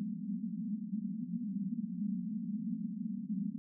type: band-pass noise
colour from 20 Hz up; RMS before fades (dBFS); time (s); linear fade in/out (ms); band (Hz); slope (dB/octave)
pink; -38; 0-3.58; 0; 180 to 240; 96
effects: none